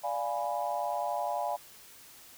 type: chord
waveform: sine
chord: D diminished seventh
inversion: none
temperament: equal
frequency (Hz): 587.3 / 698.5 / 830.6 / 987.8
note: D5 / F5 / Ab5 / Cb6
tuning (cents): 0 / 0 / 0 / 0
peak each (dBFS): -36 / -34 / -34 / -38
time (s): 0.03-1.57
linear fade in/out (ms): 20
effects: white hiss -53 dBFS RMS until 2.37 s